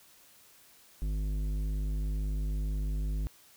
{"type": "tone with tanh clipping", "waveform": "sine", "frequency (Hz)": 51, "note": "G#1", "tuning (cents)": -31, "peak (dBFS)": -31, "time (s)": [1.02, 3.27], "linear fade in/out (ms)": 0, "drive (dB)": 12, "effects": ["white hiss -59 dBFS RMS until 3.56 s"]}